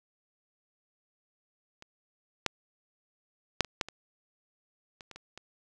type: clicks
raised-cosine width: 0.2 ms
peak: -30 / -9 / -6 / -26 / -11 / -24 / -28 / -28 / -28 / -27 dBFS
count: 10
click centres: 1.824 / 2.463 / 3.607 / 3.647 / 3.812 / 3.886 / 5.008 / 5.113 / 5.16 / 5.376 s
effects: none